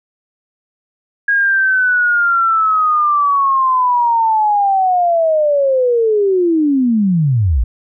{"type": "linear sweep", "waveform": "sine", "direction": "down", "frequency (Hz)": [1643, 50.3], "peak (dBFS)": -10, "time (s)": [1.28, 7.64], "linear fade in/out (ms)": 5, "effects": []}